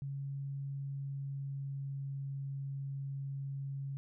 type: tone with pitch glide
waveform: sine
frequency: 138.59 to 137.71 Hz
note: C#3 to C#3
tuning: 0 to -11 cents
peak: -37 dBFS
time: 0.02-3.97 s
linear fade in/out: 0 ms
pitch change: -11 cents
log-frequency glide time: 0.66-2.29 s
effects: none